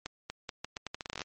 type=accelerating click train; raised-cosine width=0.2 ms; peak=-19 dBFS; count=16; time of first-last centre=0.06-1.218 s; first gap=240 ms; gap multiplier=0.8; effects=MP3 32 kbps